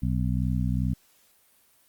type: harmonic tone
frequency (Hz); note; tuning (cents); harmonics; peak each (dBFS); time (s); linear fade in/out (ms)
62.5; B1; +21; 1 / 2 / 3 / 4; -28 / -27 / -29 / -33; 0.02-0.94; 10
effects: white hiss -62 dBFS RMS until 1.88 s + Opus 32 kbps